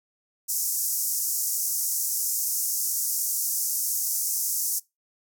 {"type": "band-pass noise", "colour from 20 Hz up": "white", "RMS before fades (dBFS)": -27, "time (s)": [0.48, 4.8], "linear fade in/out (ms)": 20, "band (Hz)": [5500, 16000], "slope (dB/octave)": 48, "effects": ["noise-tail reverb RT60 0.2 s tail -22 dB re dry"]}